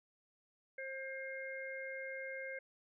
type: harmonic tone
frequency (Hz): 532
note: C5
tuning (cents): +29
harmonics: 1 / 3 / 4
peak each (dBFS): -45 / -47 / -46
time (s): 0.78-2.59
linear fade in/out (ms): 5
effects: none